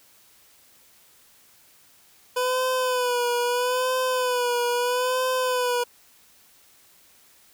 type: tone with vibrato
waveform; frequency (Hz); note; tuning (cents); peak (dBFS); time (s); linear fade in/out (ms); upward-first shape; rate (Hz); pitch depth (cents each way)
25% pulse; 497.4; B4; +12; -18; 2.36-5.84; 10; sine; 0.77; 54
effects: white hiss -56 dBFS RMS until 7.53 s